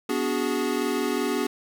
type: chord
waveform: square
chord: G# half-diminished seventh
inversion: first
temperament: equal with one note detuned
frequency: 246.9 / 289.3 / 370 / 415.3 Hz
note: B3 / D4 / F#4 / G#4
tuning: 0 / -26 / 0 / 0 cents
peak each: -30 dBFS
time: 0.09-1.47 s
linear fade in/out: 5 ms
effects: none